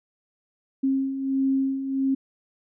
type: beating tone pair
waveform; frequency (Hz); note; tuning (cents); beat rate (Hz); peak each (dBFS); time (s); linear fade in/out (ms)
sine; 267.6 / 269.1; C4 / C4; +39 / +49; 1.5; -29 / -22; 0.83-2.15; 10
effects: none